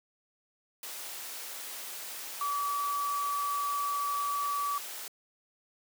sine tone in noise, 1147 Hz, D6, 41 cents flat, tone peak -29 dBFS, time 2.41-4.78 s, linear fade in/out 2 ms, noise white, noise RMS -41 dBFS, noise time 0.83-5.08 s, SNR +9 dB, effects high-pass 400 Hz 12 dB/octave

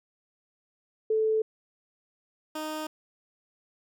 sine / 15% pulse tone pair in turn, 437.8 / 309.6 Hz, A4 / D#4, -9 / -9 cents, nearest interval tritone, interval 600 cents, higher first, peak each -22 / -26 dBFS, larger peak first, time 1.1-1.42 / 2.55-2.87 s, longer neither, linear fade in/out 5 ms, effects none

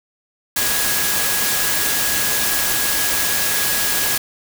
sine tone in noise, 1663 Hz, G#6, 2 cents sharp, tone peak -27 dBFS, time 0.56-4.18 s, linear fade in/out 5 ms, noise white, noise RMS -19 dBFS, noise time 0.56-4.18 s, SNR -11 dB, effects none

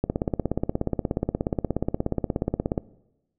click train, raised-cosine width 2 ms, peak -10 dBFS, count 47, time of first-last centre 0.04-2.778 s, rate 16.8 Hz, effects noise-tail reverb RT60 1.0 s tail -21 dB re dry

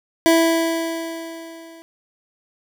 25% pulse tone with level ramp, 329.6 Hz, E4, in tune, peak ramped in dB -7 to -37 dBFS, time 0.26-1.82 s, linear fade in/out 0 ms, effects none

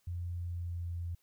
sine tone with pitch glide, 87.31 to 85.96 Hz, F2 to F2, 0 to -27 cents, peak -35 dBFS, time 0.07-1.15 s, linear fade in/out 5 ms, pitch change -27 cents, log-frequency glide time 0.35-0.93 s, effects white hiss -74 dBFS RMS until 1.22 s

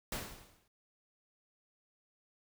pink noise with exponential decay, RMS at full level -36 dBFS, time 0.12-0.68 s, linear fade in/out 2 ms, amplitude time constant 120 ms, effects none

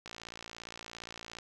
click train, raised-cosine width 0.2 ms, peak -26 dBFS, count 77, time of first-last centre 0.06-1.386 s, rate 57.3 Hz, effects none

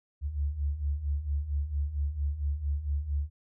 sine beating tone pair, 69.3 / 73.7 Hz, C#2 / D2, 0 / +7 cents, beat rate 4.4 Hz, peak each -34 / -29 dBFS, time 0.21-3.3 s, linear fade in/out 50 ms, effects none

